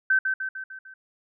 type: tone with echo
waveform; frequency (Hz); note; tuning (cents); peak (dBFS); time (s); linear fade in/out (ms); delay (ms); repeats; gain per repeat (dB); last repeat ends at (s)
sine; 1541; G6; -30; -17; 0.1-0.19; 5; 150; 5; -5; 0.94
effects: none